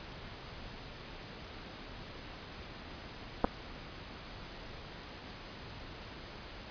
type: clicks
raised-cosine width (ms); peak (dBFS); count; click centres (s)
1; -13; 2; 3.443 / 3.447
effects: pink hiss -47 dBFS RMS until 6.7 s + resampled to 11025 Hz